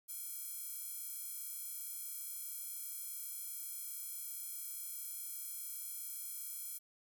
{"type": "tone with high-pass filter", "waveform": "square", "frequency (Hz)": 466.2, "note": "A#4", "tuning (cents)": 0, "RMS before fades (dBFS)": -45, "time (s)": [0.08, 6.79], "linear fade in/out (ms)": 20, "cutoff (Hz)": 11000, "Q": 1.2, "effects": []}